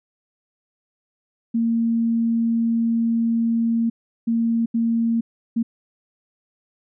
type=tone bursts at uneven times; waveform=sine; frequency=230 Hz; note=A#3; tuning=23 cents flat; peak=-17 dBFS; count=4; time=1.54-3.9 / 4.27-4.66 / 4.74-5.21 / 5.56-5.63 s; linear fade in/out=10 ms; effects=none